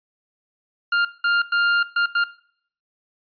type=tone bursts at uneven times; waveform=40% pulse; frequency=1402 Hz; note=F6; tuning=6 cents sharp; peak=-16 dBFS; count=5; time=0.92-1.05 / 1.24-1.42 / 1.52-1.83 / 1.96-2.06 / 2.15-2.24 s; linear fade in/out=5 ms; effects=noise-tail reverb RT60 0.6 s tail -19 dB re dry + resampled to 11025 Hz